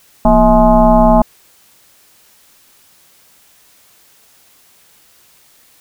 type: tone with frequency modulation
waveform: sine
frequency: 440 Hz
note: A4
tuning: in tune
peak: -5 dBFS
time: 0.25-1.22 s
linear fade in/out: 2 ms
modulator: 204 Hz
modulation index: 2.4
effects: white hiss -49 dBFS RMS until 5.8 s